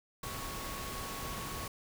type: tone in noise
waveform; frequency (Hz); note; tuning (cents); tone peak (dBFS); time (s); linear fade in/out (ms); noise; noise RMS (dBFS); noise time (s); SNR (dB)
sine; 1108.7; C#6; 0; -45; 0.23-1.68; 5; pink; -41; 0.23-1.68; -7
effects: none